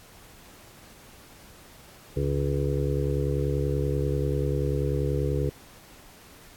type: harmonic tone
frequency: 70.3 Hz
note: C#2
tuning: 25 cents sharp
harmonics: 1 / 2 / 4 / 5 / 6 / 7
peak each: -29 / -27 / -35 / -34 / -31 / -33 dBFS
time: 2.16-5.5 s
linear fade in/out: 10 ms
effects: pink hiss -51 dBFS RMS until 6.56 s + AAC 64 kbps